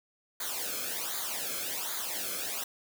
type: noise with flanger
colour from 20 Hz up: white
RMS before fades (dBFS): -35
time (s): 0.4-2.64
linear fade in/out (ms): 5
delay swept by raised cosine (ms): 0.36 to 1.08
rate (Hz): 1.3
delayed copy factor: -0.8
effects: none